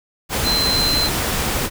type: tone in noise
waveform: sine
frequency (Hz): 4089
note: C8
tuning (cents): -41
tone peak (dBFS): -17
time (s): 0.43-1.1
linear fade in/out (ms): 50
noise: pink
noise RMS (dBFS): -21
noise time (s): 0.29-1.7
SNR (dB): +1
effects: none